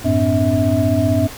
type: tone cluster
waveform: sine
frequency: 94.4 / 110.2 / 254.2 / 289.3 / 647 Hz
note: F#2 / A2 / C4 / D4 / E5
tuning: +35 / +3 / -50 / -26 / -32 cents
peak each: -19 dBFS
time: 0.04-1.28 s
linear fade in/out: 20 ms
effects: tanh soft clip ceiling -2 dBFS + pink hiss -34 dBFS RMS until 1.37 s